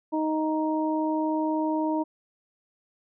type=harmonic tone; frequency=312.1 Hz; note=D#4; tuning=5 cents sharp; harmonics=1 / 2 / 3; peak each=-25 / -31 / -30 dBFS; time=0.12-2.04 s; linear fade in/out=20 ms; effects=none